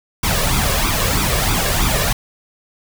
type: noise with flanger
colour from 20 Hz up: pink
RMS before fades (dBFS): -17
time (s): 0.23-2.13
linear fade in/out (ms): 5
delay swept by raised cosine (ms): 0.83 to 1.81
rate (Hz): 3.1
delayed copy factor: +0.65
effects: none